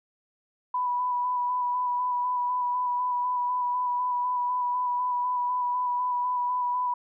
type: tone with vibrato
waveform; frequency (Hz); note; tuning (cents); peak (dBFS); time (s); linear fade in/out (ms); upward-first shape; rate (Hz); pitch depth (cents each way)
sine; 987.8; B5; 0; -24; 0.74-6.94; 5; square; 4; 16
effects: none